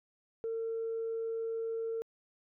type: tone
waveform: sine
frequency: 453.4 Hz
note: A#4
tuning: 48 cents flat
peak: -32 dBFS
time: 0.44-2.02 s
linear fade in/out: 0 ms
effects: tanh soft clip ceiling -29 dBFS